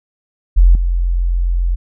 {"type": "tone with level steps", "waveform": "sine", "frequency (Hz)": 43.65, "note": "F1", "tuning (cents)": 0, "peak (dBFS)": [-4, -12], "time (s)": [0.56, 1.76], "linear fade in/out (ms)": 20, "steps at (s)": 0.75, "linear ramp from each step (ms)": 2, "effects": []}